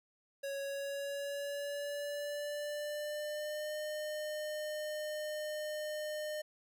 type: tone with pitch glide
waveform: square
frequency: 554.4 to 608.1 Hz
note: C#5 to D#5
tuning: 0 to -40 cents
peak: -38 dBFS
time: 0.43-6.42 s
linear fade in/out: 10 ms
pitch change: +160 cents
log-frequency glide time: 0.61-3.76 s
effects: 13-bit